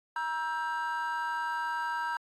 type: chord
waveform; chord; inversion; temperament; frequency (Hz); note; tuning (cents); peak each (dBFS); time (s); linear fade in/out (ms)
triangle; E diminished; second; just; 949.3 / 1318.5 / 1582.2; Bb5 / E6 / G6; +31 / 0 / +16; -30 / -36 / -33; 0.16-2.17; 2
effects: tanh soft clip ceiling -22 dBFS + AAC 64 kbps